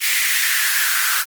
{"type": "noise with high-pass filter sweep", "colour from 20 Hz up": "white", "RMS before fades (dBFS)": -18, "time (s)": [0, 1.25], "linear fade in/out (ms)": 50, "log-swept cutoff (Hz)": [2100, 1400], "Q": 4.5, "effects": ["Opus 24 kbps"]}